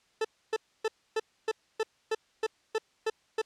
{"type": "tone bursts", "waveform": "40% pulse", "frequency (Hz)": 440, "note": "A4", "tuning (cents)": 0, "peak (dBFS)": -25, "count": 11, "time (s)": [0.21, 3.417], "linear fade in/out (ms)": 5, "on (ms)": 37, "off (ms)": 280, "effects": ["white hiss -68 dBFS RMS until 3.45 s", "low-pass 6000 Hz 12 dB/octave"]}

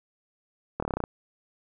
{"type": "slowing click train", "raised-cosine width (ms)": 1, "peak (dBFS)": -14, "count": 9, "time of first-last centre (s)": [0.8, 1.039], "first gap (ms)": 25, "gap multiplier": 1.05, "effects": []}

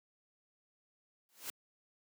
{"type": "noise with exponential growth", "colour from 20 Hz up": "white", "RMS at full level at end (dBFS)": -38, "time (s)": [1.29, 1.5], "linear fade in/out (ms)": 0, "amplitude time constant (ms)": 45, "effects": ["high-pass 200 Hz 12 dB/octave"]}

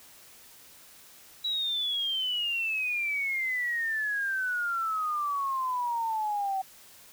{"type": "exponential sweep", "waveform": "sine", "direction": "down", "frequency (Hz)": [3917, 758], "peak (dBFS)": -27, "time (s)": [1.44, 6.62], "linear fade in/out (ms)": 10, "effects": ["white hiss -53 dBFS RMS until 7.12 s"]}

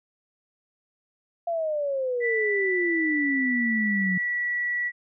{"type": "exponential sweep", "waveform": "sine", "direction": "down", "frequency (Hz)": [691, 180], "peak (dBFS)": -24, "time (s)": [1.47, 4.18], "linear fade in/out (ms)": 5}
{"type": "tone with pitch glide", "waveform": "sine", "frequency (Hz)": [1975.5, 1944.9], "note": ["B6", "B6"], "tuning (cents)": [0, -27], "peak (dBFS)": -24, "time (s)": [2.2, 4.92], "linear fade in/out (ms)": 50, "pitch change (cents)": -27, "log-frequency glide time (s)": [2.75, 4.4]}
{"effects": []}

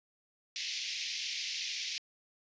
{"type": "band-pass noise", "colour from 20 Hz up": "white", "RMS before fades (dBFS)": -38, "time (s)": [0.56, 1.98], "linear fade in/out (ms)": 0, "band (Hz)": [2100, 5900], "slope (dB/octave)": 48, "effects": ["resampled to 16000 Hz"]}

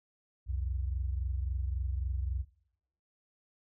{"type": "tone pair together", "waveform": "sine", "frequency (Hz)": [63.64, 87.31], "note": ["C2", "F2"], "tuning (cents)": [-47, 0], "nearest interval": "perfect fourth", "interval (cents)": 547, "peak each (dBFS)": [-32, -37], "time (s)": [0.46, 2.45], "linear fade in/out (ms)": 50, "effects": ["noise-tail reverb RT60 0.7 s tail -18 dB re dry"]}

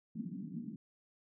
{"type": "band-pass noise", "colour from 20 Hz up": "pink", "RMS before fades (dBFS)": -43, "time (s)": [0.15, 0.76], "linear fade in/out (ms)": 5, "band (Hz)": [170, 260], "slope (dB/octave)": 48, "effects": []}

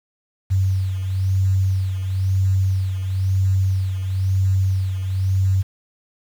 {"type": "beating tone pair", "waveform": "sine", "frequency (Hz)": [95, 96], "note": ["F#2", "G2"], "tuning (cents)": [46, -36], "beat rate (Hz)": 1, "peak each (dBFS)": [-17, -25], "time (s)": [0.5, 5.63], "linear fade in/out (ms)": 20, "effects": ["7-bit"]}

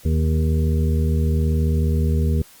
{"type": "harmonic tone with a mistuned harmonic", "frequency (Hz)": 79.1, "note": "D#2", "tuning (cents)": 29, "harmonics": [1, 2, 3, 5, 6], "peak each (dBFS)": [-17, -23, -27, -31, -33], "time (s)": [0.05, 2.42], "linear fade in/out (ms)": 5, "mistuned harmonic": 6, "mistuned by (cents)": -16, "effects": ["white hiss -48 dBFS RMS until 2.6 s", "Opus 48 kbps"]}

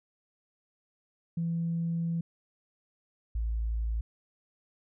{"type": "tone pair in turn", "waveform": "sine", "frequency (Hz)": [167.3, 55.83], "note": ["E3", "A1"], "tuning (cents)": [26, 26], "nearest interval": "octave + perfect fifth", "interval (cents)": 1900, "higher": "first", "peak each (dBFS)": -27, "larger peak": "neither", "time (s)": [[1.37, 2.21], [3.35, 4.01]], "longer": "first", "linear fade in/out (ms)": 5, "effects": ["tanh soft clip ceiling -23 dBFS"]}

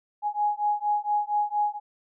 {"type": "beating tone pair", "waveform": "sine", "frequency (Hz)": [830.6, 834.9], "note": ["G#5", "G#5"], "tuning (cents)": [0, 9], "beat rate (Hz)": 4.3, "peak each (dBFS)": -26, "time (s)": [0.22, 1.8], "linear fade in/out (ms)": 50, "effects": []}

